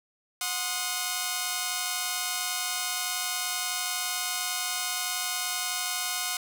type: chord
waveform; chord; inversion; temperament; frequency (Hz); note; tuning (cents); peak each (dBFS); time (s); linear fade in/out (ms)
5% pulse; C diminished; second; equal with one note detuned; 728.5 / 1046.5 / 1244.5; Gb5 / C6 / Eb6; -27 / 0 / 0; -20 / -22 / -22; 0.41-6.37; 2
effects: none